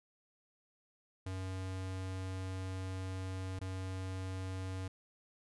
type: tone with dropouts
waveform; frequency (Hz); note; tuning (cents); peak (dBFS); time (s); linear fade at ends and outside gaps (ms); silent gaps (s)
square; 94; F#2; +28; -39; 1.26-4.88; 5; 3.591-3.612
effects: resampled to 24000 Hz